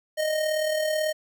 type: tone with amplitude modulation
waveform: square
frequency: 619 Hz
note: D#5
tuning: 9 cents flat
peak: -22 dBFS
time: 0.17-1.13 s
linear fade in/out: 20 ms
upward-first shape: sine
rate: 38.2 Hz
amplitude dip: 45%
effects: none